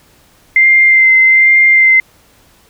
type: tone with vibrato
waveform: sine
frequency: 2086 Hz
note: C7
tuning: 6 cents flat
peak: -4 dBFS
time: 0.56-2 s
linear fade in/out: 2 ms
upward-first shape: sine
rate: 1.2 Hz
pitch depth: 16 cents each way
effects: pink hiss -48 dBFS RMS until 2.69 s